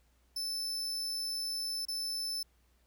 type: tone with dropouts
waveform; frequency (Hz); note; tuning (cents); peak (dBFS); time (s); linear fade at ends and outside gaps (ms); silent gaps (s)
40% pulse; 5274; E8; 0; -33; 0.36-2.43; 5; 1.853-1.883
effects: added 60 Hz sine -67 dBFS peak until 2.86 s + pink hiss -73 dBFS RMS until 2.86 s